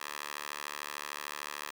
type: tone with high-pass filter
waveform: 10% pulse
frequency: 73.42 Hz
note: D2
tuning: in tune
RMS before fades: -41 dBFS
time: 0-1.71 s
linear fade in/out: 10 ms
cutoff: 1200 Hz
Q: 1
effects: none